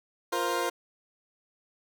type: chord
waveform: 20% pulse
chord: F suspended fourth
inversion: none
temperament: equal with one note detuned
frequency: 349.2 / 468.1 / 523.3 Hz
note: F4 / Bb4 / C5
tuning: 0 / +7 / 0 cents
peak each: -27 dBFS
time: 0.32-0.7 s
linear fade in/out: 10 ms
effects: none